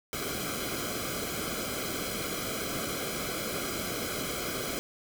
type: noise with comb filter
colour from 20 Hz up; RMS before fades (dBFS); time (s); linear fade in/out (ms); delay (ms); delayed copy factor
pink; -34; 0.13-4.79; 0; 1.1; -0.85
effects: none